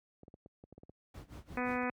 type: clicks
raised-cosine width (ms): 2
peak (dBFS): -39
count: 9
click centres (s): 0.233 / 0.281 / 0.341 / 0.461 / 0.639 / 0.726 / 0.78 / 0.834 / 0.895
type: noise with tremolo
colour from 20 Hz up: brown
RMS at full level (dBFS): -43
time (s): 1.14-1.84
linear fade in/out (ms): 5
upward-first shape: sine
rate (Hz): 5.7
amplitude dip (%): 90
type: harmonic tone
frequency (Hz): 248.6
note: B3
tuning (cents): +12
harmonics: 1 / 2 / 3 / 4 / 5 / 6 / 7 / 8 / 9 / 10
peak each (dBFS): -36 / -39 / -41 / -42 / -43 / -44 / -44 / -45 / -46 / -46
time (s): 1.57-1.9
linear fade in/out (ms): 2
effects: high-pass 60 Hz 12 dB/octave